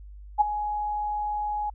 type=tone with ADSR envelope; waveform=sine; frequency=837 Hz; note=G#5; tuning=13 cents sharp; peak=-13 dBFS; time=0.38-1.7 s; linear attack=29 ms; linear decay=15 ms; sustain=-13 dB; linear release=5 ms; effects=added 50 Hz sine -41 dBFS peak until 1.74 s